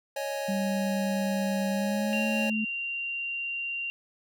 square chord, C# suspended second, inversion none, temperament just, 554.4 / 623.7 / 831.5 Hz, C#5 / D#5 / G#5, 0 / +4 / +2 cents, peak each -33 / -38 / -38 dBFS, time 0.16-2.5 s, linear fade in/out 5 ms
sine tone with pitch glide, 196.4 to 217.9 Hz, G3 to A3, +4 to -17 cents, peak -27 dBFS, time 0.48-2.65 s, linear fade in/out 10 ms, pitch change +179 cents, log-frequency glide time 1.71-2.25 s
sine tone, 2768 Hz, F7, 16 cents flat, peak -30 dBFS, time 2.13-3.9 s, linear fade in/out 0 ms
effects none

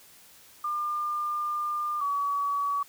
sine tone pair in turn, 1200 / 1135.7 Hz, D6 / C#6, +37 / +42 cents, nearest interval minor second, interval 95 cents, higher first, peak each -27 / -25 dBFS, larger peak second, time 0.64-2.01 / 2.01-2.83 s, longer first, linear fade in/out 5 ms, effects white hiss -54 dBFS RMS until 2.88 s

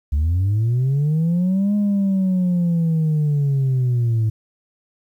sine linear two-way sweep, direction up then down, 69 to 207.7 to 108.3 Hz, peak -13 dBFS, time 0.12-4.3 s, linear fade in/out 10 ms, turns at 1.75 s, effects tanh soft clip ceiling -14 dBFS + 9-bit

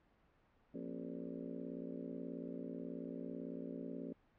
harmonic tone with a mistuned harmonic, 58.27 Hz, A#1, in tune, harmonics 3 / 4 / 5 / 6 / 7 / 8 / 9 / 10, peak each -51 / -49 / -47 / -54 / -52 / -55 / -57 / -56 dBFS, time 0.74-4.13 s, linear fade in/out 5 ms, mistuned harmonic 5, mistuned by -120 cents, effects pink hiss -72 dBFS RMS until 4.38 s + low-pass 2000 Hz 12 dB/octave

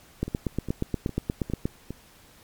two click trains, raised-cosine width 3 ms, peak -20 / -12 dBFS, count 5 / 13, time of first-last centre 0.28-1.906 / 0.23-1.655 s, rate 2.46 / 8.42 Hz, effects pink hiss -54 dBFS RMS until 2.43 s + MP3 96 kbps

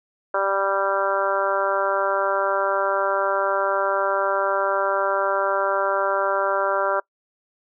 harmonic tone, 196 Hz, G3, in tune, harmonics 2 / 3 / 4 / 5 / 6 / 7 / 8, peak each -29 / -23 / -30 / -27 / -29 / -25 / -31 dBFS, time 0.34-7 s, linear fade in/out 5 ms, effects noise-tail reverb RT60 0.1 s tail -24 dB re dry

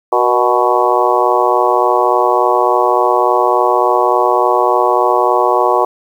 harmonic tone with a mistuned harmonic, 123.47 Hz, B2, in tune, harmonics 3 / 4 / 5 / 6 / 7 / 8 / 9, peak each -17 / -17 / -17 / -17 / -17 / -17 / -17 dBFS, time 0.12-5.85 s, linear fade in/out 5 ms, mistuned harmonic 4, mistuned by -50 cents, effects 7-bit

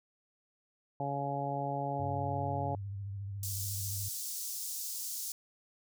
harmonic tone, 140.2 Hz, C#3, 20 cents sharp, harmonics 1 / 2 / 3 / 4 / 5 / 6, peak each -38 / -42 / -44 / -40 / -38 / -38 dBFS, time 1-2.75 s, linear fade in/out 2 ms
sine tone with vibrato, 99.3 Hz, G2, 23 cents sharp, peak -37 dBFS, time 1.99-4.09 s, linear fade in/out 10 ms, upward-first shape sine, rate 14 Hz, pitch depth 50 cents each way
pink high-pass noise, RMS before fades -39 dBFS, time 3.43-5.32 s, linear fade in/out 2 ms, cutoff 5400 Hz, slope 24 dB/octave
effects none

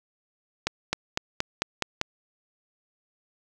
accelerating click train, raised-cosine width 0.2 ms, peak -7 dBFS, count 7, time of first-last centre 0.67-2.014 s, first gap 260 ms, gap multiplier 0.94, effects none

